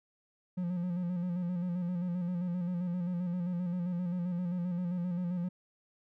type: tone with vibrato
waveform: triangle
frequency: 177.2 Hz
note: F3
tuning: 25 cents sharp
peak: -29 dBFS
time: 0.57-5.49 s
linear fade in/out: 10 ms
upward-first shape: square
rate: 7.6 Hz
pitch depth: 42 cents each way
effects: none